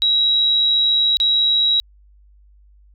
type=tone with dropouts; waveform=sine; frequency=3862 Hz; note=B7; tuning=39 cents flat; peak=-13 dBFS; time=0.02-1.8 s; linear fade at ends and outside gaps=0 ms; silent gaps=1.17-1.201 s; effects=added 50 Hz sine -47 dBFS peak until 2.94 s